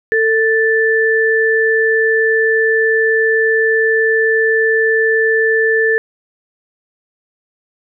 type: tone pair together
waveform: sine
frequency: 446.1 / 1760 Hz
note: A4 / A6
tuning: +24 / 0 cents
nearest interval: 2 octaves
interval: 2376 cents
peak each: -13 / -13 dBFS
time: 0.12-5.98 s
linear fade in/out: 0 ms
effects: none